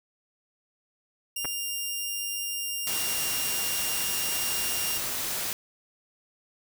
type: tone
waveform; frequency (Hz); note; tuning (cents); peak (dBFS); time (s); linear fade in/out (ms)
10% pulse; 2799; F7; +3; -21; 1.36-4.98; 5
type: clicks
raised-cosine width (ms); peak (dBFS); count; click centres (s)
0.5; -19; 2; 1.447 / 1.454
type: noise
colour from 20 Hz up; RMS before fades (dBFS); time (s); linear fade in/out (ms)
white; -31; 2.87-5.53; 0
effects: none